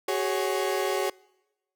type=chord; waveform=30% pulse; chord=F# suspended second; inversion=none; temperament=equal with one note detuned; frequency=375.2 / 415.3 / 554.4 Hz; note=F#4 / G#4 / C#5; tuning=+24 / 0 / 0 cents; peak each=-26 / -27 / -28 dBFS; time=0.08-1.1 s; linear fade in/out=5 ms; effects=noise-tail reverb RT60 1.0 s tail -26 dB re dry